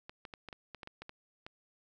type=clicks; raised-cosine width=0.3 ms; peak=-29 dBFS; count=11; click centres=0.095 / 0.252 / 0.338 / 0.487 / 0.528 / 0.747 / 0.832 / 0.874 / 1.02 / 1.094 / 1.465 s; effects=none